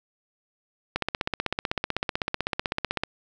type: click train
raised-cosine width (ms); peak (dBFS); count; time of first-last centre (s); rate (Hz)
0.3; -9; 34; 0.96-3.035; 15.9
effects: none